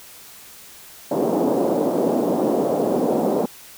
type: band-pass noise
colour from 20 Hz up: pink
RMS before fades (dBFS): -20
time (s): 1.11-3.46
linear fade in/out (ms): 5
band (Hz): 230 to 700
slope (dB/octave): 24
effects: white hiss -43 dBFS RMS until 3.77 s